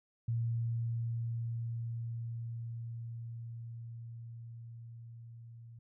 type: tone with level ramp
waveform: sine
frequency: 116.1 Hz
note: A#2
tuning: 7 cents flat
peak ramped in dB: -30 to -49 dBFS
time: 0.28-5.79 s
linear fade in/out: 5 ms
effects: none